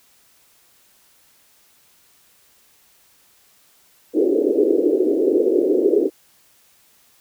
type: band-pass noise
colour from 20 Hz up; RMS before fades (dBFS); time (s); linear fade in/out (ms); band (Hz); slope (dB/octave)
pink; -17; 4.13-6.1; 50; 310 to 470; 48
effects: white hiss -56 dBFS RMS until 7.2 s